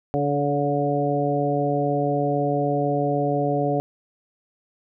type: harmonic tone with a mistuned harmonic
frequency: 144 Hz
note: D3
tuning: 34 cents flat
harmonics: 1 / 2 / 3 / 4 / 5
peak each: -26 / -26 / -26 / -26 / -26 dBFS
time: 0.14-3.8 s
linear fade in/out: 0 ms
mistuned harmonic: 4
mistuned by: -19 cents
effects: none